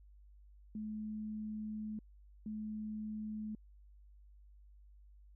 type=tone bursts at uneven times; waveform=sine; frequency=214.6 Hz; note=A3; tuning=43 cents flat; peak=-39 dBFS; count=2; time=0.75-1.99 / 2.46-3.55 s; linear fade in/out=2 ms; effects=added 50 Hz sine -57 dBFS peak until 5.35 s